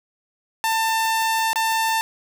sawtooth tone with dropouts, 894 Hz, A5, 27 cents sharp, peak -15 dBFS, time 0.64-2.01 s, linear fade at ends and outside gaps 0 ms, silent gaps 1.531-1.558 s, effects none

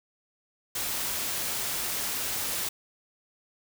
white noise, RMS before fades -31 dBFS, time 0.75-2.69 s, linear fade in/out 5 ms, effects none

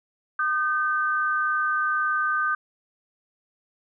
sine tone pair together, 1220.5 / 1542 Hz, D#6 / G6, -34 / -29 cents, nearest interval major third, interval 405 cents, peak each -24 dBFS, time 0.39-2.55 s, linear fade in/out 5 ms, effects none

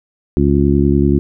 harmonic tone, 70.5 Hz, C#2, 30 cents sharp, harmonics 1 / 2 / 3 / 4 / 5, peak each -16 / -16 / -16 / -16 / -16 dBFS, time 0.37-1.19 s, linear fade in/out 0 ms, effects none

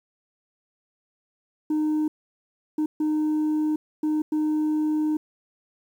sine tone bursts at uneven times, 306.8 Hz, D#4, 24 cents flat, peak -18 dBFS, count 5, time 1.7-2.08 / 2.78-2.86 / 3-3.76 / 4.03-4.22 / 4.32-5.17 s, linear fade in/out 5 ms, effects tanh soft clip ceiling -20 dBFS + 9-bit

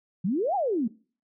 sine exponential two-way sweep, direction up then down, 164.81 to 838 to 209.1 Hz, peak -23 dBFS, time 0.24-0.88 s, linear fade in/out 10 ms, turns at 0.55 s, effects noise-tail reverb RT60 0.4 s tail -21 dB re dry

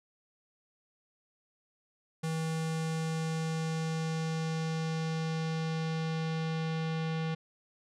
square tone with low-pass filter sweep, 160.8 Hz, E3, 43 cents flat, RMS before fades -33 dBFS, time 2.23-7.35 s, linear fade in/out 10 ms, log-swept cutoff 9300 to 3600 Hz, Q 1.3, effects none

